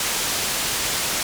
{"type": "low-pass noise", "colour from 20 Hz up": "white", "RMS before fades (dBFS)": -24, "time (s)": [0, 1.23], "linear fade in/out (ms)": 2, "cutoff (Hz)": 8900, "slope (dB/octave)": 12, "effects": []}